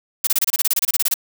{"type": "noise bursts", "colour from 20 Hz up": "blue", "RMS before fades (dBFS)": -17, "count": 16, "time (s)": [0.24, 1.141], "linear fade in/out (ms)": 5, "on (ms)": 31, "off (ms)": 27, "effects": []}